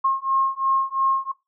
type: beating tone pair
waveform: sine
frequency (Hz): 1073 / 1075.9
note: C6 / C6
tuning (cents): +43 / +48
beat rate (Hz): 2.9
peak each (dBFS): -22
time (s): 0.04-1.32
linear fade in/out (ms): 10
effects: noise-tail reverb RT60 0.2 s tail -17 dB re dry